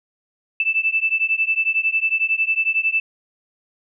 sine beating tone pair, 2637 / 2648 Hz, E7 / E7, 0 / +7 cents, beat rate 11 Hz, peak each -20 dBFS, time 0.6-3 s, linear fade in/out 2 ms, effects none

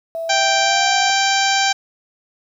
sine tone with pitch glide, 659.3 to 731.5 Hz, E5 to F#5, 0 to -20 cents, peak -22 dBFS, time 0.15-1.1 s, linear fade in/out 0 ms, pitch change +180 cents, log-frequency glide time 0.61-0.93 s
harmonic tone, 784 Hz, G5, in tune, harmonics 1 / 2 / 3 / 4 / 5 / 6 / 7 / 8 / 9, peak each -18 / -21 / -23 / -24 / -25 / -26 / -26 / -27 / -28 dBFS, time 0.29-1.73 s, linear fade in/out 10 ms
effects 8-bit

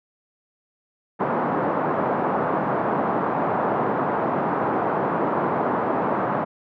white band-pass noise, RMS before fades -23 dBFS, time 1.19-6.45 s, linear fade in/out 20 ms, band 140 to 1100 Hz, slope 24 dB/octave, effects none

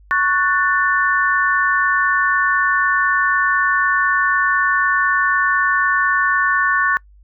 sine chord, F# minor, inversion second, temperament just, 1110 / 1480 / 1776 Hz, C#6 / F#6 / A6, +2 / 0 / +16 cents, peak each -18 dBFS, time 0.11-6.97 s, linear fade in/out 0 ms, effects noise-tail reverb RT60 0.1 s tail -24 dB re dry + added 50 Hz sine -44 dBFS peak until 7.23 s

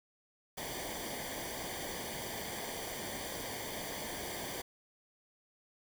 pink noise with comb filter, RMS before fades -41 dBFS, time 0.57-4.62 s, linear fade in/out 10 ms, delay 0.75 ms, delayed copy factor -0.75, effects none

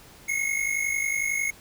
square tone pair together, 2149 / 2200 Hz, C7 / C#7, +46 / -14 cents, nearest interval unison, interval 40 cents, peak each -28 dBFS, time 0.28-1.51 s, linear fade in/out 10 ms, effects pink hiss -50 dBFS RMS until 1.6 s

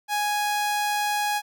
sawtooth tone, 830.6 Hz, G#5, in tune, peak -19 dBFS, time 0.08-1.42 s, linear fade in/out 50 ms, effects none

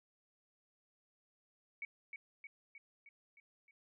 sine tone with echo, 2247 Hz, C#7, 23 cents sharp, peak -40 dBFS, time 1.82-1.85 s, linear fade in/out 2 ms, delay 310 ms, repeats 6, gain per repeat -4 dB, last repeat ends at 3.71 s, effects none

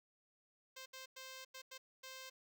5% pulse tone bursts at uneven times, 523.3 Hz, C5, in tune, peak -38 dBFS, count 6, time 0.76-0.86 / 0.93-1.06 / 1.16-1.45 / 1.54-1.62 / 1.71-1.78 / 2.03-2.3 s, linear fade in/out 10 ms, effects none

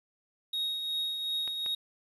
triangle tone with tremolo, 3758 Hz, A#7, 13 cents sharp, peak -27 dBFS, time 0.53-1.75 s, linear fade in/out 5 ms, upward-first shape triangle, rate 2.7 Hz, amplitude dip 45%
clicks, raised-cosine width 0.3 ms, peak -27 dBFS, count 2, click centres 1.477 / 1.662 s
effects resampled to 32000 Hz + 10-bit

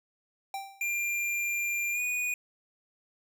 square tone with exponential decay, 784 Hz, G5, in tune, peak -32 dBFS, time 0.54-0.95 s, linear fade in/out 2 ms, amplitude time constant 87 ms
square tone with pitch glide, 2388 to 2465 Hz, D7 to D#7, +28 to -17 cents, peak -29 dBFS, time 0.81-2.34 s, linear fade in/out 2 ms, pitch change +55 cents, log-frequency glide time 1.92-2.01 s
effects none

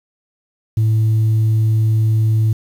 sine tone, 110 Hz, A2, in tune, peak -9 dBFS, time 0.77-2.53 s, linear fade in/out 5 ms, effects tanh soft clip ceiling -10 dBFS + 7-bit

